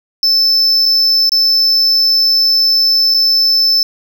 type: tone with dropouts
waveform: triangle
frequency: 5274 Hz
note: E8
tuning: in tune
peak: -7 dBFS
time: 0.23-3.83 s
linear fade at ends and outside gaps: 1 ms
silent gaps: 0.856-0.86 / 1.294-1.319 / 3.14-3.145 s
effects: none